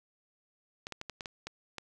clicks, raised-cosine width 0.2 ms, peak -22 dBFS, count 8, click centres 0.869 / 0.923 / 1.014 / 1.097 / 1.208 / 1.258 / 1.47 / 1.783 s, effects none

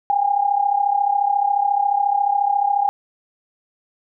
sine tone with amplitude modulation, 810 Hz, G#5, 43 cents flat, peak -12 dBFS, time 0.1-2.89 s, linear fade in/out 0 ms, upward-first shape sine, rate 34.2 Hz, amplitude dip 75%, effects none

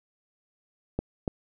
clicks, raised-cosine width 2 ms, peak -14 dBFS, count 2, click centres 0.99 / 1.278 s, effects none

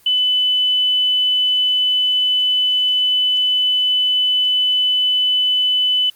sine tone, 3000 Hz, F#7, 23 cents sharp, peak -13 dBFS, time 0.06-6.1 s, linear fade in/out 5 ms, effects white hiss -51 dBFS RMS until 6.15 s + Opus 24 kbps

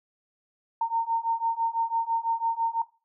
sine beating tone pair, 912 / 918 Hz, A#5 / A#5, -38 / -27 cents, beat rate 6 Hz, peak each -27 dBFS, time 0.81-2.82 s, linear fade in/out 5 ms, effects noise-tail reverb RT60 0.3 s tail -18 dB re dry

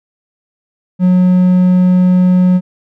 triangle tone, 182 Hz, F#3, 28 cents flat, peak -4 dBFS, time 0.99-2.61 s, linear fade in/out 50 ms, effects none

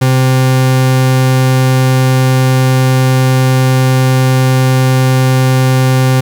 40% pulse tone, 130 Hz, C3, 11 cents flat, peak -6 dBFS, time 0.01-6.21 s, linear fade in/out 10 ms, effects 8-bit

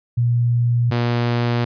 sine / sawtooth tone pair in turn, 119.6 / 119.6 Hz, A#2 / A#2, +45 / +45 cents, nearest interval unison, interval 0 cents, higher neither, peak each -14 / -13 dBFS, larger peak second, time 0.17-0.91 / 0.91-1.65 s, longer neither, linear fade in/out 10 ms, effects resampled to 11025 Hz

